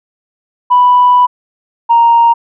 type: tone pair in turn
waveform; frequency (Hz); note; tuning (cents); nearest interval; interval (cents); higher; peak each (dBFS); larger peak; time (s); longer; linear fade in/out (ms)
sine; 987.8 / 932.4; B5 / A#5; 0 / 0; minor second; 100; first; -3; neither; 0.7-1.27 / 1.89-2.34; first; 20
effects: tanh soft clip ceiling 0 dBFS